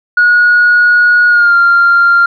sine tone with pitch glide, 1450 to 1390.9 Hz, F#6 to F6, -35 to -7 cents, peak -3 dBFS, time 0.17-2.26 s, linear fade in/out 5 ms, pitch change -72 cents, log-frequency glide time 1.28-1.55 s, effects tanh soft clip ceiling -1 dBFS

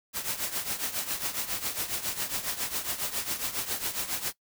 white noise with tremolo, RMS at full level -29 dBFS, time 0.13-4.33 s, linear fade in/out 50 ms, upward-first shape triangle, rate 7.3 Hz, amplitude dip 80%, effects noise-tail reverb RT60 0.1 s tail -19 dB re dry

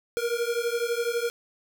square beating tone pair, 466.2 / 478.2 Hz, A#4 / A#4, 0 / +44 cents, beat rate 12 Hz, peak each -29 dBFS, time 0.17-1.3 s, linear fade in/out 0 ms, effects none

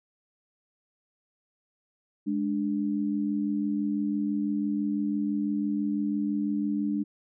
sine tone pair together, 207.7 / 293.7 Hz, G#3 / D4, 0 / 0 cents, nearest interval tritone, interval 600 cents, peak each -28 / -28 dBFS, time 2.26-7.04 s, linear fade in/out 20 ms, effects none

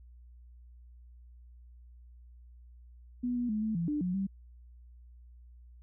sine tone with pitch steps, 245.7 / 242.9 / 213.6 / 218.4 / 169 / 296.9 / 180.8 / 194.1 Hz, B3 / B3 / G#3 / A3 / E3 / D4 / F#3 / G3, -9 / -29 / +49 / -13 / +43 / +19 / -40 / -17 cents, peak -29 dBFS, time 3.23-4.27 s, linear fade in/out 10 ms, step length 130 ms, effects added 60 Hz sine -51 dBFS peak until 5.82 s

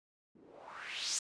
blue noise with low-pass filter sweep, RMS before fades -42 dBFS, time 0.35-1.19 s, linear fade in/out 5 ms, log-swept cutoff 240 to 7400 Hz, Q 3.4, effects resampled to 22050 Hz

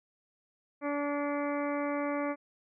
harmonic tone with a mistuned harmonic, 288.3 Hz, D4, 32 cents flat, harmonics 1 / 2 / 3 / 4 / 5 / 6 / 7 / 8, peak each -33 / -34 / -41 / -39 / -46 / -48 / -44 / -47 dBFS, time 0.81-2.36 s, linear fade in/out 50 ms, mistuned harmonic 7, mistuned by +30 cents, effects none

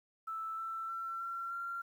sine tone with pitch steps, 1318.5 / 1333.1 / 1347.8 / 1362.6 / 1377.7 Hz, E6 / E6 / E6 / F6 / F6, 0 / +19 / +38 / -43 / -24 cents, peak -37 dBFS, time 0.27-1.82 s, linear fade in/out 10 ms, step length 310 ms, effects 11-bit

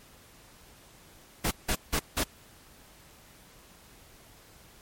pink noise bursts, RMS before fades -27 dBFS, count 4, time 1.44-2.238 s, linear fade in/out 10 ms, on 72 ms, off 170 ms, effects pink hiss -55 dBFS RMS until 4.81 s + MP3 64 kbps

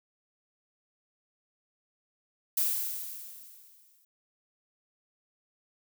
violet noise with exponential decay, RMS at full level -26 dBFS, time 2.57-4.05 s, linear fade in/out 5 ms, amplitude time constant 320 ms, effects none

